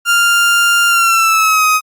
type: tone with pitch glide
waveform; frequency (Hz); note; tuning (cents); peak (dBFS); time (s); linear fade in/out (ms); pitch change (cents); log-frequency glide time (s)
30% pulse; 1396.9 to 1259; F6 to D#6; 0 to +20; -6; 0.05-1.81; 50; -180; 0.88-1.65
effects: Opus 48 kbps